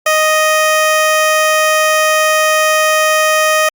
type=tone; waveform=15% pulse; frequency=622.3 Hz; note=D#5; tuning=in tune; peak=-3 dBFS; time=0.06-3.69 s; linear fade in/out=5 ms; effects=Opus 48 kbps